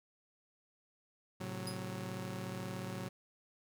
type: chord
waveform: sawtooth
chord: F# diminished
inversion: first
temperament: just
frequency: 111 / 133.2 / 185 Hz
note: A2 / C3 / F#3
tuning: +16 / +31 / 0 cents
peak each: -41 / -42 / -39 dBFS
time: 1.4-3.09 s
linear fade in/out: 10 ms
type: tone with exponential decay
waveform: 25% pulse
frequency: 4978 Hz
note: D#8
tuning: in tune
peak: -34 dBFS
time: 1.67-1.83 s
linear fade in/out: 2 ms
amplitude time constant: 34 ms
effects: none